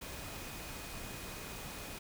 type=tone in noise; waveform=sine; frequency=2489 Hz; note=D#7; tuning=in tune; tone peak=-55 dBFS; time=0.01-1.99 s; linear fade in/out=10 ms; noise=pink; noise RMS=-45 dBFS; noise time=0.01-1.99 s; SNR=-13 dB; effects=none